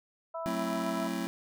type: harmonic tone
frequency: 329.4 Hz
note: E4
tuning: 1 cent flat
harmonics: 2 / 3 / 4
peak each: -36 / -40 / -42 dBFS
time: 0.34-1.08 s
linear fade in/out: 10 ms
type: chord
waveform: square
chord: F# half-diminished seventh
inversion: none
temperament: just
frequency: 185 / 222 / 266.4 / 333 Hz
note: F#3 / A3 / C4 / E4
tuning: 0 / +16 / +31 / +18 cents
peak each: -38 dBFS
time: 0.46-1.27 s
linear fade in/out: 0 ms
effects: none